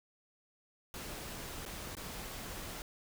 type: noise with dropouts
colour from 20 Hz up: pink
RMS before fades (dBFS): -44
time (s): 0.94-2.82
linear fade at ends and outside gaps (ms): 1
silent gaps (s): 1.653-1.661 / 1.952-1.968
effects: none